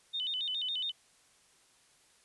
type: tone with vibrato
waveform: sine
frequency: 3322 Hz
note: G#7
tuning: in tune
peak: -32 dBFS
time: 0.13-0.92 s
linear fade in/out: 20 ms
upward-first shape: square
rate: 7.2 Hz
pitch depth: 170 cents each way
effects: white hiss -65 dBFS RMS until 2.24 s + resampled to 24000 Hz